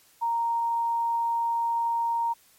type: tone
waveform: sine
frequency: 930 Hz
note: A#5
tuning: 4 cents flat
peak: -23 dBFS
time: 0.21-2.34 s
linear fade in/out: 20 ms
effects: white hiss -59 dBFS RMS until 2.58 s + MP3 64 kbps